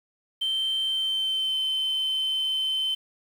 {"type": "tone with pitch glide", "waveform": "sine", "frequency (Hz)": [3118, 3077], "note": ["G7", "G7"], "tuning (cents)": [-10, -33], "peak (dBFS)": -22, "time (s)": [0.41, 2.95], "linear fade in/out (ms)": 10, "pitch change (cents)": -23, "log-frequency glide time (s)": [0.85, 1.55], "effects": ["tanh soft clip ceiling -21 dBFS", "8-bit"]}